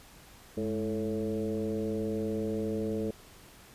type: tone with frequency modulation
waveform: sine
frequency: 325.9 Hz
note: E4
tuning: 20 cents flat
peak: -29 dBFS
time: 0.57-3.11 s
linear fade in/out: 5 ms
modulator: 114 Hz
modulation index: 1.7
effects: pink hiss -54 dBFS RMS until 3.74 s + resampled to 32000 Hz